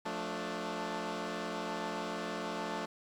10% pulse chord, D minor, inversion first, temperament equal with one note detuned, 177.56 / 220 / 293.7 Hz, F3 / A3 / D4, +29 / 0 / 0 cents, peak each -33 / -31 / -33 dBFS, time 0.05-2.86 s, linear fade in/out 10 ms, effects low-pass 6000 Hz 12 dB/octave + 10-bit

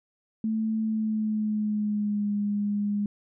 sine tone with pitch glide, 220 to 205.3 Hz, A3 to G#3, 0 to -20 cents, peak -24 dBFS, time 0.44-3.06 s, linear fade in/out 2 ms, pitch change -120 cents, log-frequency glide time 0.81-2.32 s, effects none

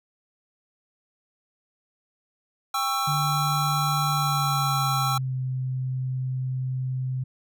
square chord, C# diminished, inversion second, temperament just, 798.3 / 1108.7 / 1330.5 Hz, G5 / C#6 / E6, +31 / 0 / +16 cents, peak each -30 / -31 / -27 dBFS, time 2.74-5.18 s, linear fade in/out 5 ms
sine tone with pitch glide, 146.83 to 129.31 Hz, D3 to C3, 0 to -20 cents, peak -25 dBFS, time 3.07-7.24 s, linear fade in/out 10 ms, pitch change -220 cents, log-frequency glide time 4.13-5.35 s
effects none

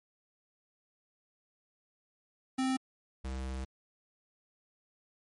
square tone pair in turn, 261.6 / 65.4 Hz, C4 / C2, 0 / 0 cents, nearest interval 2 octaves, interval 2400 cents, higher first, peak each -29 / -36 dBFS, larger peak first, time 2.58-2.77 / 3.24-3.65 s, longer second, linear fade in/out 10 ms, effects MP3 48 kbps

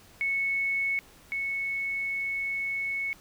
sine tone pair in turn, 2206 / 2206 Hz, C#7 / C#7, -9 / -9 cents, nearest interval unison, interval 0 cents, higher neither, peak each -25 / -28 dBFS, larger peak first, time 0.21-0.99 / 1.32-3.13 s, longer second, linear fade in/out 0 ms, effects pink hiss -55 dBFS RMS until 3.2 s

